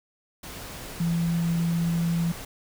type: tone in noise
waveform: sine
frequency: 168.5 Hz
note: E3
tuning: 38 cents sharp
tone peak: -22 dBFS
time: 1-2.32 s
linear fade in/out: 5 ms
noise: pink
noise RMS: -39 dBFS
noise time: 0.43-2.45 s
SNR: +14 dB
effects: none